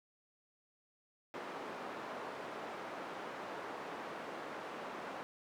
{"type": "band-pass noise", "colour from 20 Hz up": "white", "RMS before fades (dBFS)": -45, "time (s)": [1.34, 5.23], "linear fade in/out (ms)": 0, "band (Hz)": [260, 1100], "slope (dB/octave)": 12, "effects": []}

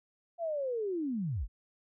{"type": "linear sweep", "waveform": "sine", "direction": "down", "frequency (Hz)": [695, 31.93], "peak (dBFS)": -31, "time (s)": [0.38, 1.48], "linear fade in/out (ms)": 50, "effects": []}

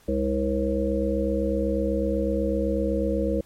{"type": "harmonic tone with a mistuned harmonic", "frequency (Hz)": 68, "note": "C#2", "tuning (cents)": -33, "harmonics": [1, 3, 5, 7, 8], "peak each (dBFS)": [-28, -28, -28, -28, -28], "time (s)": [0.08, 3.41], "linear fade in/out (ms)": 5, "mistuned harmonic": 5, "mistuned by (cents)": -100, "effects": ["pink hiss -57 dBFS RMS until 3.45 s", "MP3 64 kbps"]}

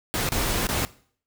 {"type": "noise with dropouts", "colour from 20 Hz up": "pink", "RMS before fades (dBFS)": -25, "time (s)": [0.14, 0.85], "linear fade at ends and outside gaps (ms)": 0, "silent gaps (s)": [[0.289, 0.32], [0.669, 0.689]], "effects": ["noise-tail reverb RT60 0.5 s tail -19 dB re dry"]}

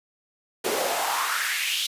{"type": "noise with high-pass filter sweep", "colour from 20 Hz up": "pink", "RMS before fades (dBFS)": -26, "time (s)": [0.64, 1.87], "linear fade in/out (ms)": 10, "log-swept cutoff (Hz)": [370, 3600], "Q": 3.7, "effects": ["resampled to 32000 Hz"]}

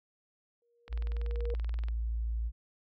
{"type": "tone with exponential growth", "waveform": "sine", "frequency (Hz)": 472.4, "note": "A#4", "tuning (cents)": 23, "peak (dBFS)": -34, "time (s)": [0.62, 1.54], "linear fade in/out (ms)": 1, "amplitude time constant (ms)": 200}
{"type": "click train", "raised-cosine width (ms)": 0.3, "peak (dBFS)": -32, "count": 22, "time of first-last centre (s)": [0.88, 1.885], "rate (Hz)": 20.9}
{"type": "tone", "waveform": "sine", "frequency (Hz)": 56.6, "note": "A1", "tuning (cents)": 50, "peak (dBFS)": -30, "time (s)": [0.89, 2.52], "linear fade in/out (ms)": 50}
{"effects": []}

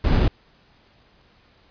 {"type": "noise with sample-and-hold", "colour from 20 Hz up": "brown", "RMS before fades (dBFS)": -17, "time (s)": [0.04, 0.28], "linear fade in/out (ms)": 5, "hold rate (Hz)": 3150, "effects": ["pink hiss -57 dBFS RMS until 1.7 s", "resampled to 11025 Hz"]}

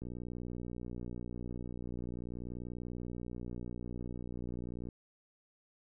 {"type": "click train", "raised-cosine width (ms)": 3, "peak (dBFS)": -30, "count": 295, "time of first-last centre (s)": [0.02, 4.888], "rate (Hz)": 60.4, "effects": []}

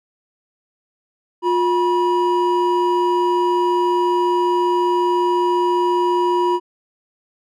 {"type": "tone pair together", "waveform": "triangle", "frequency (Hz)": [355, 970.4], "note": ["F4", "B5"], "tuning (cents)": [28, -31], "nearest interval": "octave + perfect fourth", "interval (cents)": 1741, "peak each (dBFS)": [-15, -16], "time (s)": [1.42, 6.6], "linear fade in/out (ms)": 50, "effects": []}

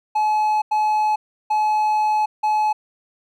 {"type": "tone bursts at uneven times", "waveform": "triangle", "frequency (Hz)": 854, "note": "G#5", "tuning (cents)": 48, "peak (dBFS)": -14, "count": 4, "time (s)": [[0.15, 0.62], [0.71, 1.16], [1.5, 2.26], [2.43, 2.73]], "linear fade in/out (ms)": 10, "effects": []}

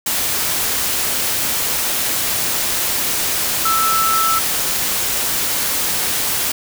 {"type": "tone in noise", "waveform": "sine", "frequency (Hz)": 1318.5, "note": "E6", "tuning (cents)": 0, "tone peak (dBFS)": -15, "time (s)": [3.65, 4.39], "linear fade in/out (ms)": 5, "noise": "white", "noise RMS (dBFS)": -19, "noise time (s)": [0.06, 6.52], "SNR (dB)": 1, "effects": []}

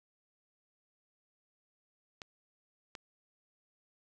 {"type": "clicks", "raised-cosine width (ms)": 0.2, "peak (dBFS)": -26, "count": 2, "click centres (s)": [2.218, 2.952], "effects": []}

